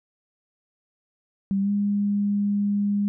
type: tone with pitch glide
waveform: sine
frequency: 196 to 203.4 Hz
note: G3 to G#3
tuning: 0 to -36 cents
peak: -20 dBFS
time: 1.51-3.08 s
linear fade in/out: 0 ms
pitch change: +64 cents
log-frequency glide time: 1.61-1.7 s
effects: none